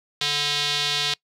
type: tone with band-pass filter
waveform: square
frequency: 145.7 Hz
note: D3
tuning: 13 cents flat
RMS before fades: -24 dBFS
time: 0.21-1.14 s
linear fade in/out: 2 ms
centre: 3800 Hz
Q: 2.9
effects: noise-tail reverb RT60 0.1 s tail -24 dB re dry